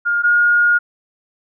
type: tone pair in turn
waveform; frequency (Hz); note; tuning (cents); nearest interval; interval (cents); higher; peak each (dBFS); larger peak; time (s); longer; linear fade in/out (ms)
sine; 1415 / 1429; F6 / F6; +22 / +39; unison; 17; second; -14 / -10; second; 0.05-0.23 / 0.23-0.79; second; 20
effects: none